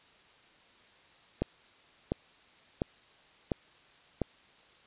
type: click train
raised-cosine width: 2 ms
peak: -15 dBFS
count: 5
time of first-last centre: 1.42-4.217 s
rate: 1.43 Hz
effects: white hiss -60 dBFS RMS until 4.86 s + resampled to 8000 Hz